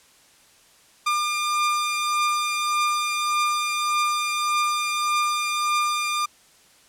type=beating tone pair; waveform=sawtooth; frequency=1200 / 1201.7 Hz; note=D6 / D6; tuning=+37 / +39 cents; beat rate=1.7 Hz; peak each=-26 / -18 dBFS; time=1.06-6.26 s; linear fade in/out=10 ms; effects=white hiss -55 dBFS RMS until 6.88 s + low-pass 10000 Hz 12 dB/octave